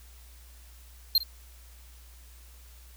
square tone with echo, 4186 Hz, C8, in tune, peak -19 dBFS, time 1.15-1.18 s, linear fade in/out 2 ms, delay 53 ms, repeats 1, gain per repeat -15 dB, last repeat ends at 1.233 s, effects added 60 Hz sine -49 dBFS peak until 2.96 s + white hiss -57 dBFS RMS until 2.96 s

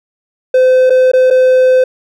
triangle tone with dropouts, 513 Hz, C5, 34 cents flat, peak -3 dBFS, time 0.54-1.84 s, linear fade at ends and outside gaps 5 ms, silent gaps 0.898-0.903 / 1.117-1.134 / 1.303-1.308 s, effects none

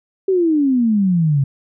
sine exponential sweep, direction down, 392 to 133.8 Hz, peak -12 dBFS, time 0.28-1.44 s, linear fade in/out 5 ms, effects none

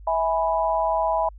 sine chord, E major, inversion none, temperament equal with one note detuned, 650.6 / 830.6 / 987.8 Hz, E5 / G#5 / B5, -23 / 0 / 0 cents, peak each -23 / -25 / -24 dBFS, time 0.07-1.29 s, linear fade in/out 5 ms, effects added 50 Hz sine -40 dBFS peak until 1.38 s

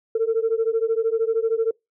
sine beating tone pair, 445.9 / 458.9 Hz, A4 / A#4, +23 / -27 cents, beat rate 13 Hz, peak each -20 / -21 dBFS, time 0.15-1.71 s, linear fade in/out 5 ms, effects noise-tail reverb RT60 0.2 s tail -26 dB re dry + tanh soft clip ceiling -13 dBFS

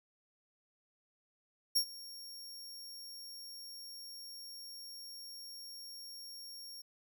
sawtooth tone with ADSR envelope, 5540 Hz, F8, 15 cents flat, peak -23 dBFS, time 1.75-6.82 s, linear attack 16 ms, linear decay 79 ms, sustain -21 dB, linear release 10 ms, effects none

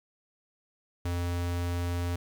square tone, 87.31 Hz, F2, in tune, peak -29 dBFS, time 1.05-2.16 s, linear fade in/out 5 ms, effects 10-bit

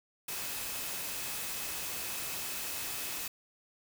sine tone in noise, 2572 Hz, E7, 43 cents flat, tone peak -49 dBFS, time 0.28-3.28 s, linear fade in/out 5 ms, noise white, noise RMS -38 dBFS, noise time 0.28-3.28 s, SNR -14 dB, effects none

